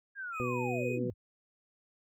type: linear sweep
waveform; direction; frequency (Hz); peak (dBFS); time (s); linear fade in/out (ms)
sine; down; 1644 to 61; -37; 0.15-1.14; 50
type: tone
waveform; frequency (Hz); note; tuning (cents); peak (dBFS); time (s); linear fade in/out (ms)
triangle; 2500; D#7; +8; -38; 0.32-0.99; 50
type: harmonic tone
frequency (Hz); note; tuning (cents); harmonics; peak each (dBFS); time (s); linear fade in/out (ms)
123.47; B2; 0; 1 / 2 / 3 / 4; -37 / -37 / -37 / -37; 0.4-1.1; 0
effects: none